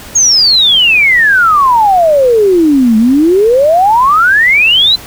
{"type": "exponential two-way sweep", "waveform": "sine", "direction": "down then up", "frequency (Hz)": [6690, 213.8, 4114], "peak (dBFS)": -4, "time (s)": [0.15, 4.96], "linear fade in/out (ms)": 10, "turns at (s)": 2.97, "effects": ["pink hiss -30 dBFS RMS until 5.06 s"]}